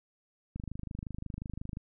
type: click train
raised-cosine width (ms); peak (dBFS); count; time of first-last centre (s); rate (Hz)
5; -26; 32; 0.56-1.771; 25.6
effects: none